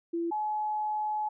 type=tone pair in turn; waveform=sine; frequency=337.6 / 850.7 Hz; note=E4 / G#5; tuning=+41 / +41 cents; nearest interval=octave + major third; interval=1600 cents; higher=second; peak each=-28 dBFS; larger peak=neither; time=0.13-0.31 / 0.31-1.29 s; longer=second; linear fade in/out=10 ms; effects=none